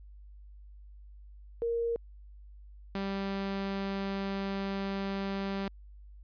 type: tone pair in turn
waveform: sine / sawtooth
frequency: 466.2 / 196.01 Hz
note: A#4 / G3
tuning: 0 / 0 cents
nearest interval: octave + minor third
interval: 1500 cents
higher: first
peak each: -28 dBFS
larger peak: neither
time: 1.62-1.96 / 2.95-5.68 s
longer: second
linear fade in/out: 0 ms
effects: added 50 Hz sine -48 dBFS peak until 6.23 s + resampled to 11025 Hz